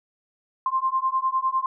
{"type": "beating tone pair", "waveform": "sine", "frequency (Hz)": [1046.5, 1056.4], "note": ["C6", "C6"], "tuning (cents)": [0, 16], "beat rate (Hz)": 9.9, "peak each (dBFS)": -24, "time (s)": [0.66, 1.66], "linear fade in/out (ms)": 2, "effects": []}